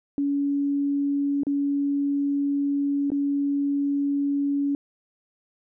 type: tone with dropouts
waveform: sine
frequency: 282.7 Hz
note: C#4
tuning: 34 cents sharp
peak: -21 dBFS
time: 0.18-4.75 s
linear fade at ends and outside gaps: 1 ms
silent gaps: 1.434-1.468 / 3.103-3.118 s
effects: none